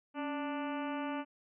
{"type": "harmonic tone with a mistuned harmonic", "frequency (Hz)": 293.7, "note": "D4", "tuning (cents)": 0, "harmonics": [1, 2, 3, 4, 5, 6, 7, 8, 9, 10], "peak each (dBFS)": [-37, -43, -42, -46, -48, -54, -55, -52, -53, -55], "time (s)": [0.14, 1.25], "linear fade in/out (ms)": 50, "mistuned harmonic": 1, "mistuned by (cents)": -86, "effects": []}